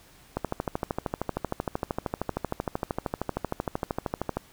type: click train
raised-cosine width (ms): 1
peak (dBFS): -13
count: 53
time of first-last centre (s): 0.37-4.37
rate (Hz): 13
effects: pink hiss -55 dBFS RMS until 4.52 s